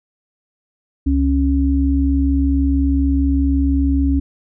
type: tone pair together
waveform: sine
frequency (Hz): 68.87 / 275.3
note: C#2 / C#4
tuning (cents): -11 / -12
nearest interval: 2 octaves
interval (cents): 2399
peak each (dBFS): -15 / -16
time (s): 1.06-4.2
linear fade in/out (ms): 10
effects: none

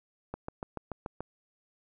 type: click train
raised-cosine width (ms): 1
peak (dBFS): -22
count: 7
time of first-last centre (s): 0.34-1.206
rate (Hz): 6.93
effects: none

